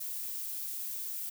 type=noise; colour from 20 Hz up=violet; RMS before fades=-38 dBFS; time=0-1.3 s; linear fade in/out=10 ms; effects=none